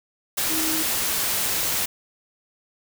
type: tone in noise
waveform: sine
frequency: 317 Hz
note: D#4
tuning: 32 cents sharp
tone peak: -28 dBFS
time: 0.5-0.83 s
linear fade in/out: 10 ms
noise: white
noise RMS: -24 dBFS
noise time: 0.37-1.86 s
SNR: -7 dB
effects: none